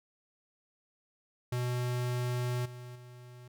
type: tone with level steps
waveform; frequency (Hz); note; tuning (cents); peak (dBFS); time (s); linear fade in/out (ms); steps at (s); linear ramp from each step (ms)
square; 123.47; B2; 0; -31 / -44 / -49; 1.52-3.48; 5; 2.65 / 2.95; 10
effects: none